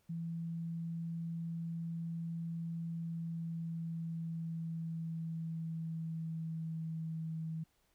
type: tone with pitch glide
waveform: sine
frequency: 166.5 to 160.74 Hz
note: E3 to E3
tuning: +18 to -43 cents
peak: -37 dBFS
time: 0.09-7.64 s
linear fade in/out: 10 ms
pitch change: -61 cents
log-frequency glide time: 2.83-7.41 s
effects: pink hiss -75 dBFS RMS until 7.94 s